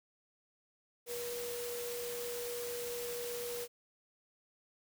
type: tone in noise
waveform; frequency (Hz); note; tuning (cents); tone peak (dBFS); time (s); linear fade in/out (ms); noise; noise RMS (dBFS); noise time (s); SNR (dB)
sine; 480.8; B4; -46; -39; 1.06-3.68; 50; white; -44; 1.06-3.68; +2
effects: none